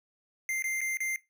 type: tone with dropouts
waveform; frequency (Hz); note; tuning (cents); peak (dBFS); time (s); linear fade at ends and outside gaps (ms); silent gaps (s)
square; 2093; C7; 0; -30; 0.49-1.16; 1; 0.623-0.641 / 0.807-0.814 / 0.971-1.004
effects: noise-tail reverb RT60 0.2 s tail -18 dB re dry